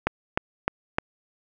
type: click train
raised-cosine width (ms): 0.5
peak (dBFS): -6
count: 4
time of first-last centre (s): 0.07-0.985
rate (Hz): 3.28
effects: none